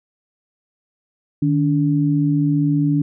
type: tone pair together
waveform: sine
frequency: 152.2 / 287.1 Hz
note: D#3 / D4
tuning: -38 / -39 cents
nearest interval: major seventh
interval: 1099 cents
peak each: -17 dBFS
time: 1.42-3.02 s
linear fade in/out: 5 ms
effects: none